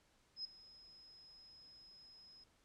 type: tone with ADSR envelope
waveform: sine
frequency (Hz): 5110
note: D#8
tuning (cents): +45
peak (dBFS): -39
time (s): 0.36-2.44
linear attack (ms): 86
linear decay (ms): 8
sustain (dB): -19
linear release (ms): 5
effects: pink hiss -73 dBFS RMS until 2.64 s + low-pass 9000 Hz 12 dB/octave